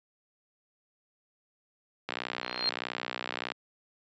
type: click train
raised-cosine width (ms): 0.3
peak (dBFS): -16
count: 89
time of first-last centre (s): 2.09-3.519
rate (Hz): 61.6
type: tone with exponential growth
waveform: sine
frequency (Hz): 4197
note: C8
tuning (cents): +5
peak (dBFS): -22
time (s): 2.42-2.69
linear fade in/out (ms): 0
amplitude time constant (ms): 58
effects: high-pass 200 Hz 12 dB/octave + resampled to 16000 Hz